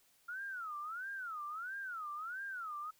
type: tone with vibrato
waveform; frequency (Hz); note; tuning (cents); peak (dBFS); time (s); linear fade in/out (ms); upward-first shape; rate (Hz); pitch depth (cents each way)
sine; 1376; F6; -26; -40; 0.28-2.91; 10; sine; 1.5; 270
effects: white hiss -70 dBFS RMS until 2.99 s